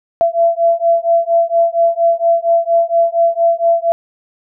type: beating tone pair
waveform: sine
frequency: 672 / 676.3 Hz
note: E5 / E5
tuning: +33 / +44 cents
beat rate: 4.3 Hz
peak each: -13 dBFS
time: 0.21-3.92 s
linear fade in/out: 0 ms
effects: none